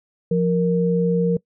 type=tone pair together; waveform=sine; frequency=174.61 / 466.2 Hz; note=F3 / A#4; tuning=0 / 0 cents; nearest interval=octave + perfect fourth; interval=1700 cents; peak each=-18 / -19 dBFS; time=0.31-1.37 s; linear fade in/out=5 ms; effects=noise-tail reverb RT60 0.1 s tail -22 dB re dry